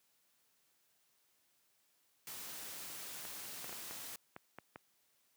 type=noise; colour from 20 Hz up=white; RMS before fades=-47 dBFS; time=2.27-4.16 s; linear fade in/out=2 ms
type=clicks; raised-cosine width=0.5 ms; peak=-32 dBFS; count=8; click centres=3.252 / 3.644 / 3.694 / 3.728 / 3.91 / 4.364 / 4.586 / 4.759 s
effects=white hiss -75 dBFS RMS until 5.36 s + high-pass 100 Hz 12 dB/octave